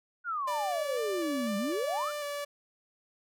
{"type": "exponential two-way sweep", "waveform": "sine", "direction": "down then up", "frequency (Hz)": [1480, 196, 1480], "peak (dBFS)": -30, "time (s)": [0.24, 2.12], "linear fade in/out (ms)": 50, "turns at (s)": 1.57}
{"type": "tone with vibrato", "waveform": "sawtooth", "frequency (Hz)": 584, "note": "D5", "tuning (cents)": -10, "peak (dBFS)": -30, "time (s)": [0.47, 2.45], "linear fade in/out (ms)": 10, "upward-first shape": "square", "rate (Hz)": 2, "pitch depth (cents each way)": 21}
{"effects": []}